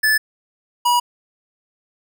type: tone pair in turn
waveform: square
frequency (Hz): 1738 / 968.1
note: A6 / B5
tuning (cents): -22 / -35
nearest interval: minor seventh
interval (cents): 1013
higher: first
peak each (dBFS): -14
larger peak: neither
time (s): 0.03-0.18 / 0.85-1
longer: neither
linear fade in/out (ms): 10
effects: none